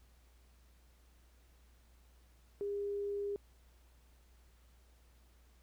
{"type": "tone", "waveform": "sine", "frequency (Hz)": 404.7, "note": "G#4", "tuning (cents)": -45, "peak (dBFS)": -35, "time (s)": [2.61, 3.36], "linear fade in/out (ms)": 0, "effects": ["added 60 Hz sine -62 dBFS peak until 5.62 s", "pink hiss -71 dBFS RMS until 5.62 s"]}